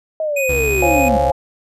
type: linear sweep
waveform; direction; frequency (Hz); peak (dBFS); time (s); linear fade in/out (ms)
sine; down; 641 to 207.7; -17; 0.2-1.17; 2
type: tone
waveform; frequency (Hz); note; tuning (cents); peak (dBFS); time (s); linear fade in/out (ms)
square; 2489; D#7; 0; -19; 0.36-1.09; 10
type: tone with vibrato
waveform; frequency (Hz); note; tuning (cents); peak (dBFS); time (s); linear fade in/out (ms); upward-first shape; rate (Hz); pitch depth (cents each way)
35% pulse; 69.3; C#2; 0; -19; 0.49-1.31; 5; sine; 14; 180
type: chord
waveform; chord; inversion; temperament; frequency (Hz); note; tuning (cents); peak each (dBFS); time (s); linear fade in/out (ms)
sine; Db major seventh; third; equal; 523.3 / 554.4 / 698.5 / 830.6; C5 / Db5 / F5 / Ab5; 0 / 0 / 0 / 0; -19; 0.82-1.32; 5
effects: resampled to 32000 Hz